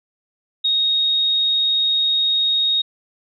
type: tone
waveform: sine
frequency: 3741 Hz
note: A#7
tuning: 5 cents sharp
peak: -15 dBFS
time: 0.64-2.82 s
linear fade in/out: 10 ms
effects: none